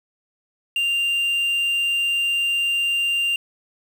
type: tone with quantisation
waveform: triangle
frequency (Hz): 2788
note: F7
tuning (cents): -4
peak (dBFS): -17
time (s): 0.76-3.36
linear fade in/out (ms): 2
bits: 7
effects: none